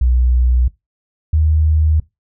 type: tone pair in turn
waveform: sine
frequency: 61.74 / 77.79 Hz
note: B1 / D#2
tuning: 0 / 0 cents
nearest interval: major third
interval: 400 cents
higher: second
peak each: -10 dBFS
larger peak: neither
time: 0.01-0.68 / 1.33-2 s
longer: neither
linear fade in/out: 5 ms
effects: noise-tail reverb RT60 0.2 s tail -20 dB re dry